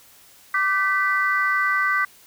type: chord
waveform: sine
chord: G major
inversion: second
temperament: equal with one note detuned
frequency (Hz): 1174.7 / 1528.6 / 1975.5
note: D6 / G6 / B6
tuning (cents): 0 / -44 / 0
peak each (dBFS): -22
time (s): 0.54-2.05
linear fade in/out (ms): 5
effects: tanh soft clip ceiling -9 dBFS + white hiss -51 dBFS RMS until 2.26 s